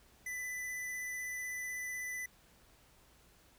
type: tone with vibrato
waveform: square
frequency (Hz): 1996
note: B6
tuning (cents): +18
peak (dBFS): -39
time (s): 0.26-2.26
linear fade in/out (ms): 5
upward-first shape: sine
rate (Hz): 16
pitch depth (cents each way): 11
effects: added 60 Hz sine -70 dBFS peak until 3.58 s + pink hiss -65 dBFS RMS until 3.58 s